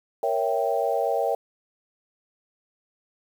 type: chord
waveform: sine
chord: A# diminished seventh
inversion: none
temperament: equal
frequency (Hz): 466.2 / 554.4 / 659.3 / 784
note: A#4 / C#5 / E5 / G5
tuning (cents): 0 / 0 / 0 / 0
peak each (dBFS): -27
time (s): 0.23-1.35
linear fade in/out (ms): 2
effects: 8-bit